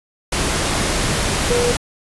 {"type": "tone in noise", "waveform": "sine", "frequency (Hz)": 482.6, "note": "B4", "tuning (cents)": -40, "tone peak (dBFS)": -16, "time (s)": [1.5, 1.72], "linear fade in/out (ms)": 5, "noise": "pink", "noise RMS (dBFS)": -19, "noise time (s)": [0.32, 1.77], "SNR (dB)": 0, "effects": ["resampled to 24000 Hz"]}